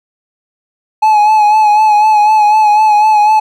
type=tone with vibrato; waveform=triangle; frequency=851 Hz; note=G#5; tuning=42 cents sharp; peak=-3 dBFS; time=1.02-3.4 s; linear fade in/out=10 ms; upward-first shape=sine; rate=4 Hz; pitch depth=40 cents each way; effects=none